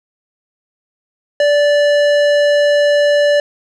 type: tone with tanh clipping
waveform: sine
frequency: 583 Hz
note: D5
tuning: 13 cents flat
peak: -11 dBFS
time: 1.4-3.4 s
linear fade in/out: 2 ms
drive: 16 dB
effects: none